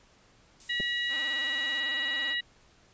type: noise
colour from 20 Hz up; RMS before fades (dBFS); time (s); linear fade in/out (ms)
violet; -43; 0.6-1.8; 2
type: harmonic tone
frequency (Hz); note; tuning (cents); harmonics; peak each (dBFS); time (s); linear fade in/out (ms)
963; B5; -44; 2 / 3 / 4; -30 / -34 / -35; 0.69-2.41; 10
type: clicks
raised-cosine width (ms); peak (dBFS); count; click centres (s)
2; -25; 2; 0.8 / 0.805
type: tone with vibrato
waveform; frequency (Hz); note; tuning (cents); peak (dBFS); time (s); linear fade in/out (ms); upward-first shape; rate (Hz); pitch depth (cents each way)
5% pulse; 282.8; C#4; +35; -30; 1.08-2.36; 50; square; 18; 130
effects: pink hiss -61 dBFS RMS until 2.93 s + resampled to 16000 Hz